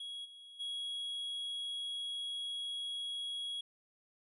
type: tone with level steps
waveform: triangle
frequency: 3322 Hz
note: G#7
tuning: in tune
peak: -40 / -50 / -36 dBFS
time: 0-3.61 s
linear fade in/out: 5 ms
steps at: 0.24 / 0.59 s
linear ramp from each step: 20 ms
effects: resampled to 32000 Hz